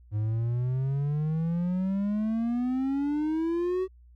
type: exponential sweep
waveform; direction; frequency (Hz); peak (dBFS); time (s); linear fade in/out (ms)
triangle; up; 103.83 to 380.6; -23; 0.11-3.88; 50
effects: added 60 Hz sine -51 dBFS peak until 4.15 s